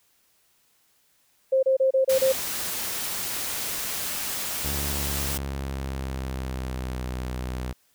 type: tone bursts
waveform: sine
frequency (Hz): 529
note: C5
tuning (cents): +19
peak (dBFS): -17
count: 6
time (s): 1.52-2.325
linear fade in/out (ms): 10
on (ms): 110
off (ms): 29
type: noise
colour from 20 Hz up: white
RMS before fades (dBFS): -30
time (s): 2.09-5.38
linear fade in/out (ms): 10
type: tone with pitch glide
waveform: sawtooth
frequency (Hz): 71.1 to 62.98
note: C#2 to B1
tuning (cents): +45 to +35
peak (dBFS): -25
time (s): 4.64-7.73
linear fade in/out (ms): 10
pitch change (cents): -210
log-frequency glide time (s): 4.77-7.05
effects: white hiss -65 dBFS RMS until 7.94 s